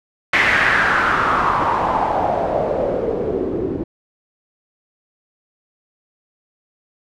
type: noise with low-pass filter sweep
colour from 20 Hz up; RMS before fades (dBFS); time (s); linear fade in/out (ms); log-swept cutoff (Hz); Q
white; -18; 0.33-3.84; 5; 2100 to 320; 4.1
effects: none